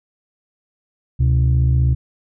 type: tone pair together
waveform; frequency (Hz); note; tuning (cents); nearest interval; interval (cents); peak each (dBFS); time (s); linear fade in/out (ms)
sine; 71.17 / 126.9; C#2 / B2; +46 / +47; minor seventh; 1001; -13 / -13; 1.19-1.95; 20
effects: tanh soft clip ceiling -9 dBFS